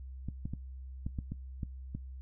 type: clicks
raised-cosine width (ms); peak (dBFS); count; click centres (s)
5; -24; 8; 0.286 / 0.455 / 0.536 / 1.065 / 1.188 / 1.32 / 1.632 / 1.95
effects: noise-tail reverb RT60 0.1 s tail -17 dB re dry + added 65 Hz sine -42 dBFS peak until 2.21 s